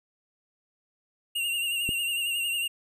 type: tone with vibrato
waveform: square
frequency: 2794 Hz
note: F7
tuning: in tune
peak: -27 dBFS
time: 1.35-2.68 s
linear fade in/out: 10 ms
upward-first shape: sine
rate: 11 Hz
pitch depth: 46 cents each way
type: click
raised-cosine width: 3 ms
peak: -19 dBFS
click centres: 1.891 s
effects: none